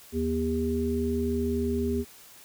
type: harmonic tone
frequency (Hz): 80.1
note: E2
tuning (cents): -49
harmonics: 1 / 3 / 5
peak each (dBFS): -31 / -28 / -29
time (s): 0.12-2.05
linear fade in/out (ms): 50
effects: white hiss -51 dBFS RMS until 2.44 s